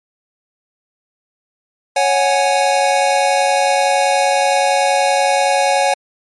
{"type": "chord", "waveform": "square", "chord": "C# suspended fourth", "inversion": "none", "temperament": "equal", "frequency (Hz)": [554.4, 740, 830.6], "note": ["C#5", "F#5", "G#5"], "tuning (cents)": [0, 0, 0], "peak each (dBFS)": -17, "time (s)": [1.96, 5.94], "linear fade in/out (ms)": 5, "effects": ["MP3 48 kbps"]}